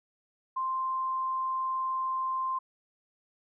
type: tone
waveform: sine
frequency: 1046.5 Hz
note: C6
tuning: in tune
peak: -28 dBFS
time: 0.56-2.59 s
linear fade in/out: 10 ms
effects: none